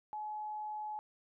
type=tone; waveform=sine; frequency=850 Hz; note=G#5; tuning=40 cents sharp; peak=-38 dBFS; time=0.13-0.99 s; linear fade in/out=0 ms; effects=none